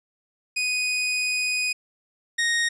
sawtooth tone pair in turn, 2489 / 1864.6 Hz, D#7 / A#6, 0 / 0 cents, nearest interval perfect fourth, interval 500 cents, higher first, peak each -19 / -17 dBFS, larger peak second, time 0.56-1.73 / 2.38-2.69 s, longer first, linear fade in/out 10 ms, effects resampled to 22050 Hz

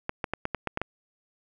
clicks, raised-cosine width 0.5 ms, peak -13 dBFS, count 8, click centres 0.094 / 0.242 / 0.336 / 0.454 / 0.547 / 0.673 / 0.774 / 0.816 s, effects none

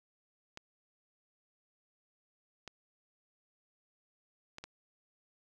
clicks, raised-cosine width 0.2 ms, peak -27 dBFS, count 4, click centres 0.574 / 2.677 / 4.584 / 4.64 s, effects none

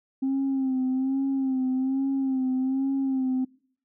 sine tone with vibrato, 264.8 Hz, C4, 21 cents sharp, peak -21 dBFS, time 0.22-3.45 s, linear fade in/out 10 ms, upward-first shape sine, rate 1.2 Hz, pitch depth 47 cents each way, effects noise-tail reverb RT60 0.6 s tail -25 dB re dry + tanh soft clip ceiling -20 dBFS

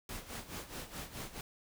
pink noise with tremolo, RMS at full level -42 dBFS, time 0.09-1.41 s, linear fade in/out 2 ms, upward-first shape sine, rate 4.7 Hz, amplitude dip 75%, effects none

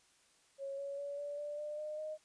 sine tone with pitch steps, 550 / 559.3 / 568.7 / 578.3 / 588.1 / 598 / 608.2 / 618.4 Hz, C#5 / C#5 / C#5 / D5 / D5 / D5 / D#5 / D#5, -14 / +15 / +44 / -27 / +2 / +31 / -40 / -11 cents, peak -39 dBFS, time 0.58-2.18 s, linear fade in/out 50 ms, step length 200 ms, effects white hiss -69 dBFS RMS until 2.24 s + resampled to 22050 Hz

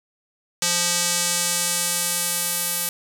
square tone with band-pass filter sweep, 174.61 Hz, F3, in tune, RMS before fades -23 dBFS, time 0.62-2.89 s, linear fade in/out 2 ms, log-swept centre 6800 to 12000 Hz, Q 1.3, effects none

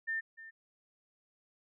sine tone with echo, 1799 Hz, A6, 38 cents sharp, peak -32 dBFS, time 0.07-0.21 s, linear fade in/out 20 ms, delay 300 ms, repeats 1, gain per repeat -15 dB, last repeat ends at 0.51 s, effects none

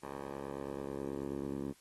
10% pulse tone with band-pass filter sweep, 69.3 Hz, C#2, in tune, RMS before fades -41 dBFS, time 0.02-1.73 s, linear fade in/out 20 ms, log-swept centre 780 to 270 Hz, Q 1.5, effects white hiss -65 dBFS RMS until 1.8 s + AAC 32 kbps

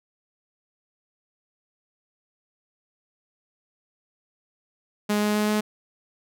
sawtooth tone with pitch steps, 208.4 / 209.6 / 210.8 / 212 Hz, G#3 / G#3 / G#3 / G#3, +6 / +16 / +26 / +36 cents, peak -17 dBFS, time 5.09-5.61 s, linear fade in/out 10 ms, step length 130 ms, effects none

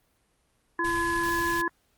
harmonic tone, 339.4 Hz, F4, 49 cents flat, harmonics 1 / 3 / 5, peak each -30 / -28 / -28 dBFS, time 0.79-1.68 s, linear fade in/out 2 ms
pink band-stop noise, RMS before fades -37 dBFS, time 0.84-1.62 s, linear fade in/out 10 ms, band 130 to 2100 Hz, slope 12 dB/octave
clicks, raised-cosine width 1 ms, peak -30 dBFS, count 4, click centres 0.842 / 0.975 / 1.286 / 1.387 s
effects pink hiss -69 dBFS RMS until 1.97 s + Opus 32 kbps

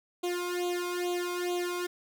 sawtooth tone with flanger, 354.2 Hz, F4, 24 cents sharp, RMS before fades -32 dBFS, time 0.23-1.87 s, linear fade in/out 10 ms, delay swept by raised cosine 0.28 to 0.87 ms, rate 2.3 Hz, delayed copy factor +0.95, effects none

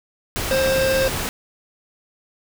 pink noise, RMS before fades -25 dBFS, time 0.36-1.29 s, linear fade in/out 0 ms
harmonic tone, 530 Hz, C5, 22 cents sharp, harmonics 1 / 3 / 5 / 7 / 9 / 10, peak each -17 / -27 / -31 / -34 / -36 / -37 dBFS, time 0.51-1.08 s, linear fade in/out 2 ms
effects none

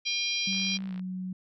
harmonic tone, 802 Hz, G5, 39 cents sharp, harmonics 3 / 4 / 5 / 6 / 7, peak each -32 / -33 / -34 / -35 / -35 dBFS, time 0.05-0.78 s, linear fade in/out 20 ms
sine tone with pitch glide, 192.1 to 185.02 Hz, G3 to F#3, -35 to 0 cents, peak -32 dBFS, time 0.47-1.33 s, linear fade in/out 5 ms, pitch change -65 cents, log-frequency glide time 0.88-0.93 s
click train, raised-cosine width 0.3 ms, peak -33 dBFS, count 28, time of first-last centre 0.53-0.995 s, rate 58.1 Hz
effects none

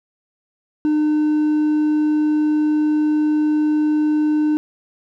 triangle tone with hard clipping, 303.3 Hz, D#4, 44 cents flat, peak -15 dBFS, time 0.85-4.57 s, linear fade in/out 0 ms, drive 5 dB, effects none

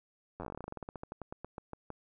slowing click train, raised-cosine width 1 ms, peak -27 dBFS, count 27, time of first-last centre 0.4-1.903 s, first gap 10 ms, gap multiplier 1.12, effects none

